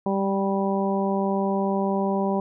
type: harmonic tone with a mistuned harmonic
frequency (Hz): 195.4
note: G3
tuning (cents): -5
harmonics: 1 / 2 / 3 / 4 / 5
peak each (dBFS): -24 / -27 / -29 / -30 / -31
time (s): 0.06-2.4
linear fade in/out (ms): 2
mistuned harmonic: 1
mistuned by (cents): +15
effects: none